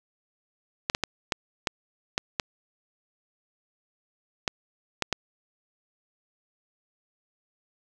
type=clicks; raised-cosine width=0.2 ms; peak=-7 dBFS; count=10; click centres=0.899 / 0.949 / 1.037 / 1.322 / 1.672 / 2.179 / 2.398 / 4.478 / 5.023 / 5.127 s; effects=none